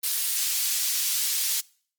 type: high-pass noise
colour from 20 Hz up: pink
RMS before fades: -26 dBFS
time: 0.03-1.61 s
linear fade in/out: 10 ms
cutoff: 4500 Hz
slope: 12 dB/octave
effects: noise-tail reverb RT60 0.5 s tail -24 dB re dry + Opus 32 kbps